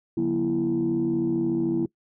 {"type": "tone cluster", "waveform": "sine", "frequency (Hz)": [144.9, 181.1, 239, 332.5], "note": ["D3", "F#3", "A#3", "E4"], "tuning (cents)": [-23, -37, 43, 15], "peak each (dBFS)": [-31, -31, -27, -22], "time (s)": [0.17, 1.86], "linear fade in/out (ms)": 5, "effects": ["noise-tail reverb RT60 0.1 s tail -22 dB re dry", "tanh soft clip ceiling -16 dBFS"]}